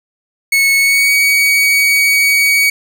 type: tone with pitch glide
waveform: 40% pulse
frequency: 2204 to 2253 Hz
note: C#7 to C#7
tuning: -11 to +28 cents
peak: -8 dBFS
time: 0.52-2.7 s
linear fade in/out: 5 ms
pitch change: +39 cents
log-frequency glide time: 0.76-1.15 s
effects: none